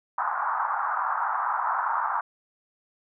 pink band-pass noise, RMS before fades -27 dBFS, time 0.18-2.21 s, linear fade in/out 5 ms, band 820 to 1400 Hz, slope 48 dB/octave, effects none

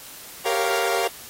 sawtooth chord, G half-diminished seventh, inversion none, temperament equal, 392 / 466.2 / 554.4 / 698.5 Hz, G4 / Bb4 / Db5 / F5, 0 / 0 / 0 / 0 cents, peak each -23 / -22 / -26 / -22 dBFS, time 0.45-1.08 s, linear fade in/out 10 ms, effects white hiss -41 dBFS RMS until 1.29 s + AAC 48 kbps

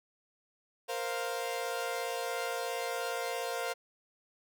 sawtooth chord, Bb suspended second, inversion none, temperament equal, 466.2 / 523.3 / 698.5 Hz, Bb4 / C5 / F5, 0 / 0 / 0 cents, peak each -34 dBFS, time 0.88-3.74 s, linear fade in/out 20 ms, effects none

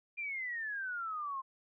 sine exponential sweep, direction down, 2425 to 1046.5 Hz, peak -36 dBFS, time 0.17-1.42 s, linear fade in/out 20 ms, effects none

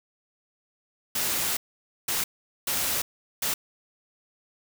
white noise bursts at uneven times, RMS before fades -27 dBFS, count 4, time 1.15-1.57 / 2.08-2.24 / 2.67-3.02 / 3.42-3.54 s, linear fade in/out 5 ms, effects none

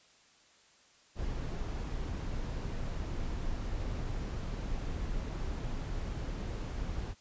brown noise, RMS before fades -36 dBFS, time 1.15-7.15 s, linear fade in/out 50 ms, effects white hiss -63 dBFS RMS until 7.2 s + resampled to 16000 Hz

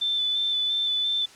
sine tone with vibrato, 3520 Hz, A7, in tune, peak -22 dBFS, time 0.01-1.26 s, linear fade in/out 10 ms, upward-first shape square, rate 2.9 Hz, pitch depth 15 cents each way, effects white hiss -49 dBFS RMS until 1.35 s + low-pass 7000 Hz 12 dB/octave

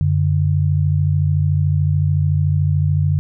sine tone pair together, 92.62 / 146.3 Hz, F#2 / D3, +2 / -6 cents, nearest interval minor sixth, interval 792 cents, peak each -16 dBFS, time 0.01-3.19 s, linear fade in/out 0 ms, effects none

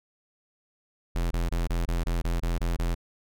square tone bursts, 42.62 Hz, F1, 41 cents flat, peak -25 dBFS, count 10, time 1.15-2.948 s, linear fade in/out 10 ms, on 160 ms, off 22 ms, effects none

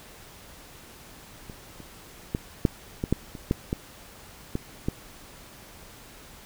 clicks, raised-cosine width 3 ms, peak -27 / -29 / -13 / -6 / -14 / -8 / -25 / -9 / -13 / -14 / -12 dBFS, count 11, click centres 1.498 / 1.803 / 2.349 / 2.652 / 3.039 / 3.126 / 3.352 / 3.511 / 3.729 / 4.554 / 4.885 s, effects pink hiss -48 dBFS RMS until 6.45 s

